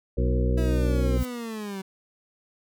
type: chord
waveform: sine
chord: C half-diminished seventh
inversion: first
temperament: equal with one note detuned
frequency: 311.1 / 370 / 466.2 / 536.4 Hz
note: Eb4 / Gb4 / Bb4 / C5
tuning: 0 / 0 / 0 / +43 cents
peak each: -38 / -34 / -32 / -36 dBFS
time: 0.17-1.18 s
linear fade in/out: 5 ms
type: harmonic tone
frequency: 61.6 Hz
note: B1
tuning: 4 cents flat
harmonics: 1 / 2 / 3 / 4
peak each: -22 / -28 / -33 / -32 dBFS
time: 0.17-1.24 s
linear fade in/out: 20 ms
type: linear sweep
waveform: 30% pulse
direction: down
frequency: 327.9 to 188.2 Hz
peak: -29 dBFS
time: 0.57-1.82 s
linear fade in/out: 10 ms
type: noise with exponential growth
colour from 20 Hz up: blue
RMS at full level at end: -37 dBFS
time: 1.08-1.25 s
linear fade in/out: 0 ms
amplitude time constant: 35 ms
effects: none